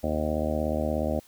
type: harmonic tone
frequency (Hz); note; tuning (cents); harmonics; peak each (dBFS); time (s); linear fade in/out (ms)
76.8; D#2; -22; 1 / 2 / 3 / 4 / 5 / 6 / 7 / 8 / 9 / 10; -31 / -38 / -31 / -34 / -39 / -41 / -32 / -31 / -39 / -40; 0.03-1.2; 10
effects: white hiss -56 dBFS RMS until 1.27 s